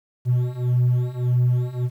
triangle beating tone pair, 122.8 / 124.5 Hz, B2 / B2, -9 / +14 cents, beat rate 1.7 Hz, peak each -19 / -17 dBFS, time 0.25-1.9 s, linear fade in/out 50 ms, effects tanh soft clip ceiling -10 dBFS + 9-bit

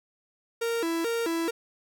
45% pulse tone with vibrato, 392 Hz, G4, in tune, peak -26 dBFS, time 0.61-1.51 s, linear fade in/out 10 ms, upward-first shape square, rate 2.3 Hz, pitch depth 290 cents each way, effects none

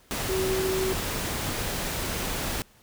sine tone in noise, 378.2 Hz, F#4, 38 cents sharp, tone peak -25 dBFS, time 0.29-0.93 s, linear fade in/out 0 ms, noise pink, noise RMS -30 dBFS, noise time 0.11-2.62 s, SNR +2 dB, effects pink hiss -58 dBFS RMS until 2.82 s

